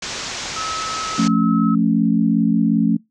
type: low-pass noise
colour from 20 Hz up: white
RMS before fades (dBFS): -28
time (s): 0.02-1.28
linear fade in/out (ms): 5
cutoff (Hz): 6900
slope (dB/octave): 48
type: tone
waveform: sine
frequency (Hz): 1292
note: E6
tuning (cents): -35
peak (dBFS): -24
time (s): 0.56-1.75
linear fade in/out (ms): 5
type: chord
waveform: sine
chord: F augmented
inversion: none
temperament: equal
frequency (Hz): 174.61 / 220 / 277.2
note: F3 / A3 / C#4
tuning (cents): 0 / 0 / 0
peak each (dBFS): -19 / -16 / -19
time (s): 1.18-2.97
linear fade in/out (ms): 10
effects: noise-tail reverb RT60 0.2 s tail -25 dB re dry